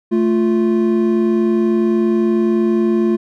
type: tone pair together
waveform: triangle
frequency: 220 / 349.2 Hz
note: A3 / F4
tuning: 0 / 0 cents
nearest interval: minor sixth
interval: 800 cents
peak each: -13 dBFS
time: 0.11-3.17 s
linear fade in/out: 20 ms
effects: none